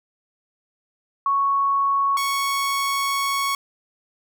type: tone pair in turn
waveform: sine / sawtooth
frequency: 1108.7 / 1108.7 Hz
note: C#6 / C#6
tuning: 0 / 0 cents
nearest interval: unison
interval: 0 cents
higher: neither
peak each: -17 dBFS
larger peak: neither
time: 1.26-2.17 / 2.17-3.55 s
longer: second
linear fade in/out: 2 ms
effects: none